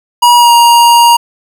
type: tone with pitch glide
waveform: square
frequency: 961 to 943.4 Hz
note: B5 to A#5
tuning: -48 to +20 cents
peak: -3 dBFS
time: 0.22-1.17 s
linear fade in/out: 10 ms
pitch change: -32 cents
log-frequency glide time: 0.36-0.52 s
effects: none

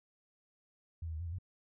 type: tone with pitch steps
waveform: sine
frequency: 82.9 / 80.7 / 77.8 / 87.2 / 82.2 / 91.9 Hz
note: E2 / E2 / D#2 / F2 / E2 / F#2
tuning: +10 / -36 / 0 / -2 / -4 / -11 cents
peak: -37 dBFS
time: 1.02-1.386 s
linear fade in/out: 5 ms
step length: 61 ms
effects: none

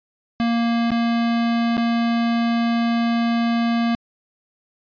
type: tone with dropouts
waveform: square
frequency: 233.1 Hz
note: A#3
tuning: in tune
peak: -18 dBFS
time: 0.4-3.95 s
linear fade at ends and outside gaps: 0 ms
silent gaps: 0.906-0.917 / 1.769-1.778 s
effects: resampled to 11025 Hz

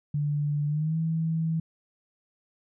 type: tone with pitch glide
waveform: sine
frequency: 146.83 to 161.98 Hz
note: D3 to E3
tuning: 0 to -30 cents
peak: -24 dBFS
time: 0.14-1.6 s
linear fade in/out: 5 ms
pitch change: +170 cents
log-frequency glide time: 0.67-0.97 s
effects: none

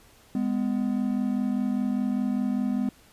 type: tone pair together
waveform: triangle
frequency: 205.4 / 250.4 Hz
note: G#3 / B3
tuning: -19 / +24 cents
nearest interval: minor third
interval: 343 cents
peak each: -25 / -24 dBFS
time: 0.35-2.89 s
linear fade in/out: 2 ms
effects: pink hiss -56 dBFS RMS until 3.12 s + resampled to 32000 Hz

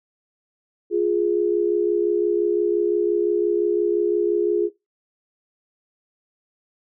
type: tone pair together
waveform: sine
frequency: 350 / 415.8 Hz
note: F4 / G#4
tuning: +4 / +2 cents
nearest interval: minor third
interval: 298 cents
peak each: -20 dBFS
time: 0.9-4.7 s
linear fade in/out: 50 ms
effects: noise-tail reverb RT60 0.2 s tail -18 dB re dry

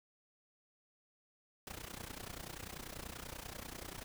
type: noise with amplitude modulation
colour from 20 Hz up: pink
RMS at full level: -44 dBFS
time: 1.67-4.04 s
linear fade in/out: 0 ms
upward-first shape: sine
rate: 30.3 Hz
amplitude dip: 85%
effects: none

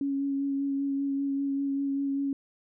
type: tone with vibrato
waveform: sine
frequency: 277.2 Hz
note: C#4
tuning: in tune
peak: -26 dBFS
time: 0.01-2.33 s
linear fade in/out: 2 ms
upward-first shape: sine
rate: 5.1 Hz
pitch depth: 15 cents each way
effects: none

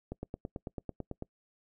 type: click train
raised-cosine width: 2 ms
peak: -24 dBFS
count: 11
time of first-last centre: 0.12-1.224 s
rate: 9.06 Hz
effects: noise-tail reverb RT60 0.1 s tail -25 dB re dry

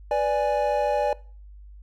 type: chord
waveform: triangle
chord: G# diminished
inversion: first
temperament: equal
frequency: 493.9 / 587.3 / 830.6 Hz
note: B4 / D5 / G#5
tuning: 0 / 0 / 0 cents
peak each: -26 / -21 / -23 dBFS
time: 0.11-1.13 s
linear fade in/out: 2 ms
effects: noise-tail reverb RT60 0.4 s tail -21 dB re dry + added 50 Hz sine -42 dBFS peak until 1.82 s

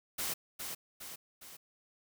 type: noise with echo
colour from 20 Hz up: white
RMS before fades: -36 dBFS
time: 0.18-0.34 s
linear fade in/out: 10 ms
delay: 410 ms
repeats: 3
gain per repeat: -5 dB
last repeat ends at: 1.57 s
effects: none

